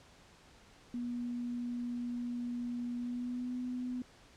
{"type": "tone with pitch glide", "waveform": "sine", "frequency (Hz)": [241.7, 249.5], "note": ["B3", "B3"], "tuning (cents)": [-37, 18], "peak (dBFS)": -35, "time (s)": [0.94, 4.02], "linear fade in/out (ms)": 2, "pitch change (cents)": 55, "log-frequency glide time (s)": [2.97, 3.56], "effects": ["pink hiss -60 dBFS RMS until 4.36 s", "low-pass 7000 Hz 12 dB/octave"]}